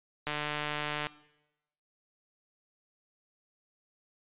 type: click train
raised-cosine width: 0.3 ms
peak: -17 dBFS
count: 120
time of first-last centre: 0.27-1.069 s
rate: 149 Hz
effects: noise-tail reverb RT60 0.9 s tail -19 dB re dry + resampled to 8000 Hz